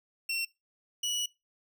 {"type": "tone pair in turn", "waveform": "25% pulse", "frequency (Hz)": [2715, 2935], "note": ["F7", "F#7"], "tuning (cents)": [-50, -15], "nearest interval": "minor second", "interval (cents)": 135, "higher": "second", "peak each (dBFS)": -26, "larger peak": "neither", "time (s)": [[0.29, 0.45], [1.03, 1.26]], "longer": "second", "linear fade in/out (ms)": 5, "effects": ["noise-tail reverb RT60 0.2 s tail -19 dB re dry"]}